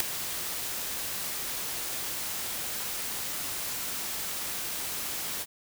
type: noise with ADSR envelope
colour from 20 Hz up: white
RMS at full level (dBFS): -19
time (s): 0-5.46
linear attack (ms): 3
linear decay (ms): 4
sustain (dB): -15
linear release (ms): 45
effects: none